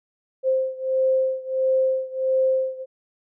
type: beating tone pair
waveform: sine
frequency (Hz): 523.3 / 524.8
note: C5 / C5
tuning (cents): 0 / +5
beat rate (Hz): 1.5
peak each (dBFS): -21 / -23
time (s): 0.43-2.86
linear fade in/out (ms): 50
effects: none